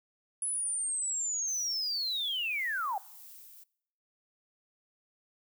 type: linear sweep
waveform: sine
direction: down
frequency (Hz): 10300 to 740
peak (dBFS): -30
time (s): 0.42-2.98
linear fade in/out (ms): 2
type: noise with tremolo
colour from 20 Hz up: violet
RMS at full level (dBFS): -50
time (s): 1.47-3.64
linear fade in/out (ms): 10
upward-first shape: sine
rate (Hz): 1.8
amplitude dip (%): 30
effects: noise-tail reverb RT60 0.7 s tail -23 dB re dry